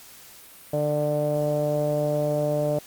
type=tone with low-pass filter; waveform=sawtooth; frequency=148.7 Hz; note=D3; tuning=22 cents sharp; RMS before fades=-24 dBFS; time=0.73-2.79 s; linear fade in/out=5 ms; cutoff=600 Hz; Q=6.9; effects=white hiss -47 dBFS RMS until 2.86 s + Opus 48 kbps